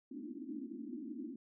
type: band-pass noise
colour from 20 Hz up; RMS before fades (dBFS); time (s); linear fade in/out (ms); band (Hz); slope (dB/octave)
white; -45; 0.11-1.36; 5; 220 to 330; 96
effects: none